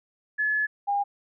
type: tone pair in turn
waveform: sine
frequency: 1712 / 808 Hz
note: A6 / G#5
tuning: -48 / -48 cents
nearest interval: octave + minor second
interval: 1300 cents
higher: first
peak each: -22 dBFS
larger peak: neither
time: 0.38-0.67 / 0.87-1.04 s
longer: first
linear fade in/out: 20 ms
effects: none